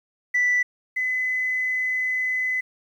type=tone pair in turn; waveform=sine; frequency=1975.5 / 2018 Hz; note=B6 / B6; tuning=0 / +37 cents; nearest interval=unison; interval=37 cents; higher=second; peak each=-16 / -21 dBFS; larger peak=first; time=0.34-0.63 / 0.96-2.61 s; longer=second; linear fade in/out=10 ms; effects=tanh soft clip ceiling -15 dBFS + 9-bit